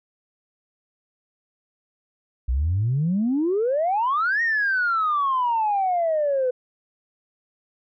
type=exponential two-way sweep; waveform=sine; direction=up then down; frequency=58.27 to 1886 to 495.5 Hz; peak=-18 dBFS; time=2.48-6.51 s; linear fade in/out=10 ms; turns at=4.42 s; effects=tanh soft clip ceiling -15 dBFS